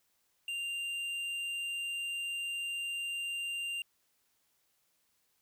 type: tone with tanh clipping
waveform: triangle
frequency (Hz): 2787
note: F7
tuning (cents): -4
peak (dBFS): -36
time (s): 0.48-3.82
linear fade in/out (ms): 2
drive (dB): 12
effects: white hiss -75 dBFS RMS until 5.41 s